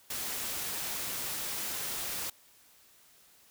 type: noise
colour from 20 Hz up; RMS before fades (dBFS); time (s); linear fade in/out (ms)
white; -36; 0.1-2.3; 5
effects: white hiss -61 dBFS RMS until 3.5 s